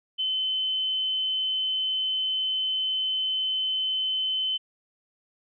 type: tone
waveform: sine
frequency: 3054 Hz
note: G7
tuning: 46 cents flat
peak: -24 dBFS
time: 0.18-4.58 s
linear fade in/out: 20 ms
effects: none